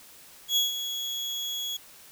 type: tone with ADSR envelope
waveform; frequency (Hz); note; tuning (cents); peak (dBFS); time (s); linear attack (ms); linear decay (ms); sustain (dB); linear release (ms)
35% pulse; 3343; G#7; +11; -18; 0.48-1.77; 84; 150; -10; 7
effects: white hiss -51 dBFS RMS until 2.11 s

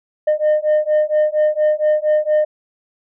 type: beating tone pair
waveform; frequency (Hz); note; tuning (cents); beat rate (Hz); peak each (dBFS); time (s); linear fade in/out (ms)
sine; 607 / 611.3; D#5 / D#5; -43 / -31; 4.3; -14; 0.27-2.45; 10
effects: tanh soft clip ceiling -10 dBFS

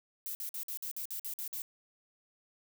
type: noise bursts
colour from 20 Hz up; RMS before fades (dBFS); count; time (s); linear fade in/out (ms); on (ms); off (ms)
violet; -39; 10; 0.26-1.619; 0; 90; 51
effects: none

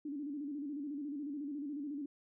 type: tone with vibrato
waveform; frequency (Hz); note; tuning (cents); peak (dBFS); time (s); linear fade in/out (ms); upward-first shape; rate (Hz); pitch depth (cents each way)
sine; 288.3; D4; -32; -38; 0.05-2.06; 5; square; 14; 75
effects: none

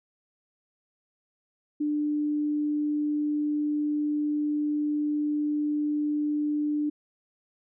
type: tone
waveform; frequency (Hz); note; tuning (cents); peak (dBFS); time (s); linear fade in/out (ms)
sine; 297.4; D4; +22; -24; 1.8-6.9; 10
effects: none

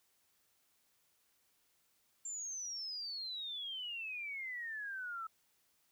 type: exponential sweep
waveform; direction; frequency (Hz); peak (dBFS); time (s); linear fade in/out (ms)
sine; down; 7370 to 1300; -40; 2.25-5.27; 5
effects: white hiss -75 dBFS RMS until 5.91 s

